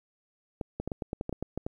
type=clicks; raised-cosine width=2 ms; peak=-19 dBFS; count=12; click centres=0.612 / 0.8 / 0.876 / 0.918 / 1.022 / 1.131 / 1.211 / 1.294 / 1.327 / 1.426 / 1.576 / 1.665 s; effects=10-bit